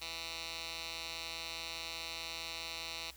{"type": "tone with band-pass filter", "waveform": "10% pulse", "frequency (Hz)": 164.81, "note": "E3", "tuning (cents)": 0, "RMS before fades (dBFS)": -43, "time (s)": [0.01, 3.11], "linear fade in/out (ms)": 10, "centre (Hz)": 3800, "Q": 2.2, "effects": ["added 60 Hz sine -58 dBFS peak until 3.16 s", "white hiss -58 dBFS RMS until 3.16 s"]}